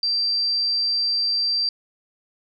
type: tone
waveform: sine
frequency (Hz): 4699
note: D8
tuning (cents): 0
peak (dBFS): -19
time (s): 0.03-1.69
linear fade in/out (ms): 2
effects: none